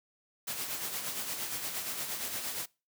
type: noise with tremolo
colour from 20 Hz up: white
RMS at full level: -35 dBFS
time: 0.47-2.66 s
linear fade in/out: 10 ms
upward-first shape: sine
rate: 8.6 Hz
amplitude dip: 45%
effects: noise-tail reverb RT60 0.3 s tail -24 dB re dry + high-pass 100 Hz 12 dB/octave